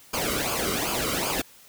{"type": "noise with flanger", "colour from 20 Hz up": "pink", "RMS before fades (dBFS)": -27, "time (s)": [0.13, 1.42], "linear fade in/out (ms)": 10, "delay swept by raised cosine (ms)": [0.52, 1.19], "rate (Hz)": 2.6, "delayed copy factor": -0.75, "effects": ["white hiss -52 dBFS RMS until 1.68 s"]}